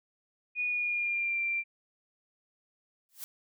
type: tone with pitch glide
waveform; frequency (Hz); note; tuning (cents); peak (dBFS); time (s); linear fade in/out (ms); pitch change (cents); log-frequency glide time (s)
sine; 2461 to 2363; D#7 to D7; -20 to +10; -28; 0.55-1.64; 50; -70; 0.66-1.4
type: noise with exponential growth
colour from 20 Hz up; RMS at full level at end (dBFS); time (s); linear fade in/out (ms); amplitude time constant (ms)
blue; -37; 3.09-3.24; 0; 32
effects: none